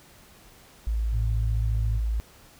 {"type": "tone", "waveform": "sine", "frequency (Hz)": 55, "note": "A1", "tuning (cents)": 0, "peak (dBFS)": -23, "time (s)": [0.87, 2.2], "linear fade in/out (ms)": 0}
{"type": "tone with pitch glide", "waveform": "sine", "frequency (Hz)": [110, 108.99], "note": ["A2", "A2"], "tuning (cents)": [0, -16], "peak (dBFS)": -27, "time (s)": [1.11, 2.01], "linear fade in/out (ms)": 50, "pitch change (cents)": -16, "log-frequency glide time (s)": [1.4, 1.7]}
{"effects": ["pink hiss -53 dBFS RMS until 2.59 s"]}